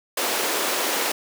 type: high-pass noise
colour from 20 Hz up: pink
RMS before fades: -24 dBFS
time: 0.17-1.12 s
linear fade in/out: 5 ms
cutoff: 320 Hz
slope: 24 dB/octave
effects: none